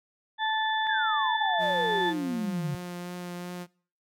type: harmonic tone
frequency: 875 Hz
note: A5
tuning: 10 cents flat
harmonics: 1 / 2 / 4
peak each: -27 / -30 / -33 dBFS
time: 0.38-2.14 s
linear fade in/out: 50 ms
type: exponential sweep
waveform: sine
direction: down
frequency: 1761 to 138.1 Hz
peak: -28 dBFS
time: 0.87-2.75 s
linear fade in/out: 0 ms
type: tone with vibrato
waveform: sawtooth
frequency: 177.2 Hz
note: F3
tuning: 25 cents sharp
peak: -31 dBFS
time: 1.58-3.67 s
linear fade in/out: 50 ms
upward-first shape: triangle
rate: 2.7 Hz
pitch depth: 15 cents each way
effects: noise-tail reverb RT60 0.5 s tail -24 dB re dry